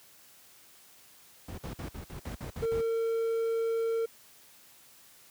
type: noise bursts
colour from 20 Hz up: brown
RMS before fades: -36 dBFS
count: 9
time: 1.48-2.812 s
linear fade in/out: 5 ms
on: 100 ms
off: 54 ms
type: tone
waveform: triangle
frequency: 455.4 Hz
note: A#4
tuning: 40 cents flat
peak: -25 dBFS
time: 2.62-4.06 s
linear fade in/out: 10 ms
effects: white hiss -57 dBFS RMS until 5.3 s + high-pass 60 Hz 12 dB/octave